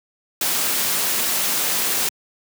white noise, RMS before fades -21 dBFS, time 0.41-2.09 s, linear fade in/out 2 ms, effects high-pass 150 Hz 12 dB/octave

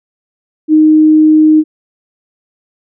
sine tone, 310 Hz, D#4, 6 cents flat, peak -3 dBFS, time 0.68-1.64 s, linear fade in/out 50 ms, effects none

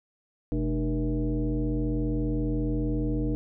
sine tone with frequency modulation, 126.7 Hz, B2, 45 cents sharp, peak -24 dBFS, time 0.52-3.35 s, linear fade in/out 0 ms, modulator 174 Hz, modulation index 1.6, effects none

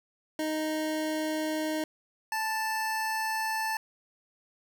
25% pulse tone pair in turn, 311.1 / 879.9 Hz, D#4 / A5, 0 / 0 cents, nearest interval octave + tritone, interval 1800 cents, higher second, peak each -25 dBFS, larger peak neither, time 0.39-1.84 / 2.32-3.77 s, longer neither, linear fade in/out 2 ms, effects none

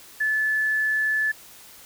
sine tone, 1734 Hz, A6, 26 cents flat, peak -20 dBFS, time 0.2-1.32 s, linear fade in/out 10 ms, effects white hiss -47 dBFS RMS until 1.85 s

